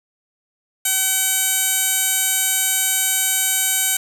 15% pulse tone with band-pass filter, 760 Hz, F#5, 46 cents sharp, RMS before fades -19 dBFS, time 0.85-3.97 s, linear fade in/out 5 ms, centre 10000 Hz, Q 1.7, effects none

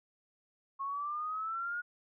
sine exponential sweep, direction up, 1087 to 1448 Hz, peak -34 dBFS, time 0.79-1.82 s, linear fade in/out 20 ms, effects none

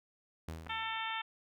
sawtooth tone with exponential decay, 80.9 Hz, E2, 32 cents flat, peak -35 dBFS, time 0.48-1.13 s, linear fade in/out 5 ms, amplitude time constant 140 ms
clicks, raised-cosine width 0.5 ms, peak -32 dBFS, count 2, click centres 0.666 / 0.67 s
harmonic tone, 446.4 Hz, A4, 25 cents sharp, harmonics 2 / 3 / 4 / 5 / 6 / 7 / 8, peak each -40 / -42 / -43 / -44 / -45 / -45 / -46 dBFS, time 0.69-1.22 s, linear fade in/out 10 ms
effects none

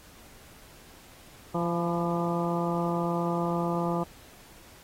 harmonic tone with a mistuned harmonic, 171.6 Hz, F3, 30 cents flat, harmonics 1 / 2 / 3 / 4 / 5 / 6 / 7, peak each -29 / -32 / -34 / -35 / -36 / -37 / -37 dBFS, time 1.54-4.04 s, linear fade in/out 10 ms, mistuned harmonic 6, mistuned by -48 cents, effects pink hiss -53 dBFS RMS until 4.83 s + AAC 48 kbps

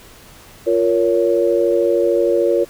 sine chord, Bb minor, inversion second, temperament just, 349.6 / 466.2 / 559.4 Hz, F4 / Bb4 / Db5, +2 / 0 / +16 cents, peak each -17 dBFS, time 0.66-2.65 s, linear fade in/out 20 ms, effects pink hiss -43 dBFS RMS until 2.69 s

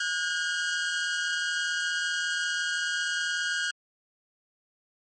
sawtooth tone pair together, 1448.7 / 1614 Hz, F#6 / G#6, -37 / -50 cents, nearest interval major second, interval 187 cents, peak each -26 dBFS, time 0-3.71 s, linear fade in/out 5 ms, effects MP3 32 kbps

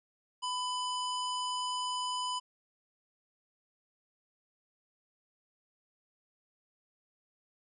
harmonic tone, 999 Hz, B5, 20 cents sharp, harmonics 1 / 3 / 5 / 7 / 9, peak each -34 / -38 / -43 / -47 / -48 dBFS, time 0.42-2.4 s, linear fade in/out 20 ms, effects none

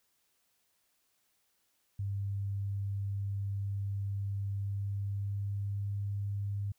sine tone with pitch glide, 99.5 to 100.71 Hz, G2 to G2, +26 to +47 cents, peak -32 dBFS, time 1.99-6.72 s, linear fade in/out 5 ms, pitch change +21 cents, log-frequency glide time 4.51-5.95 s, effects white hiss -75 dBFS RMS until 6.78 s

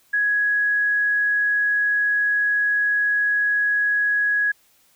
sine tone, 1669 Hz, G#6, 8 cents sharp, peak -17 dBFS, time 0.13-4.52 s, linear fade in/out 10 ms, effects white hiss -59 dBFS RMS until 4.95 s

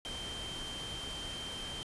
sine tone in noise, 3136 Hz, G7, in tune, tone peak -41 dBFS, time 0.05-1.83 s, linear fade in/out 0 ms, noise pink, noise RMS -44 dBFS, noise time 0.05-1.83 s, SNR 0 dB, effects resampled to 24000 Hz

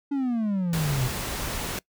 triangle exponential sweep, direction down, 288.7 to 123.1 Hz, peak -21 dBFS, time 0.11-1.08 s, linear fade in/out 10 ms
pink noise, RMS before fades -31 dBFS, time 0.73-1.79 s, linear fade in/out 2 ms
click, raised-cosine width 5 ms, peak -28 dBFS, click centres 0.946 s
effects noise-tail reverb RT60 0.1 s tail -23 dB re dry

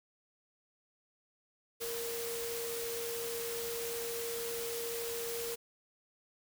sine tone in noise, 466.2 Hz, A#4, in tune, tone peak -38 dBFS, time 1.8-5.56 s, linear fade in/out 20 ms, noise white, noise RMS -41 dBFS, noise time 1.8-5.56 s, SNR 0 dB, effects none

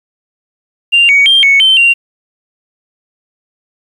sine tone with pitch steps, 2786 / 2245 / 3183 / 2214 / 3094 / 2765 Hz, F7 / C#7 / G7 / C#7 / G7 / F7, -5 / +21 / +26 / -3 / -23 / -18 cents, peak -3 dBFS, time 0.92-1.94 s, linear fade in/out 20 ms, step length 170 ms, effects tanh soft clip ceiling 0 dBFS + 7-bit

